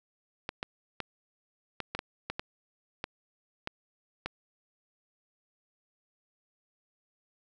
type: clicks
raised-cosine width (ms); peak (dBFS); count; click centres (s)
0.3; -17; 11; 0.491 / 0.629 / 1.003 / 1.803 / 1.95 / 1.991 / 2.3 / 2.395 / 3.041 / 3.674 / 4.26
effects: none